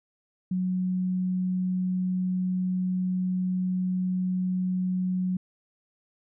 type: tone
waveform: sine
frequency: 183.8 Hz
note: F#3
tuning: 11 cents flat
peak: -24 dBFS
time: 0.51-5.37 s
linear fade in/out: 5 ms
effects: none